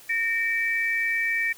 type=tone pair together; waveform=sine; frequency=1834 / 2311 Hz; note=A#6 / D7; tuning=-29 / -28 cents; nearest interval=major third; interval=401 cents; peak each=-25 dBFS; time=0.09-1.53 s; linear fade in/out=10 ms; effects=white hiss -49 dBFS RMS until 1.57 s